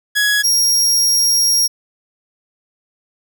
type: tone pair in turn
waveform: sawtooth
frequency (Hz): 1675 / 5603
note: G#6 / F8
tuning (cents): +14 / +5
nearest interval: octave + major sixth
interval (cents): 2091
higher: second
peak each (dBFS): -9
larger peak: neither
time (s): 0.15-0.43 / 0.43-1.68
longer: second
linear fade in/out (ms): 20
effects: none